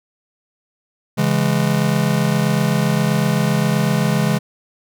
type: chord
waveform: square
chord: C# minor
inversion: none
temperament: just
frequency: 138.59 / 166.31 / 207.9 Hz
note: C#3 / E3 / G#3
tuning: 0 / +16 / +2 cents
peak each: -20 dBFS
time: 1.17-4.39 s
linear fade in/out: 20 ms
effects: none